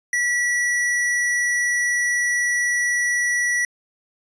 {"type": "tone", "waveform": "square", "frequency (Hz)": 1944, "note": "B6", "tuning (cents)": -28, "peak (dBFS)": -19, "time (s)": [0.13, 3.65], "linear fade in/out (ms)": 2, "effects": ["resampled to 22050 Hz"]}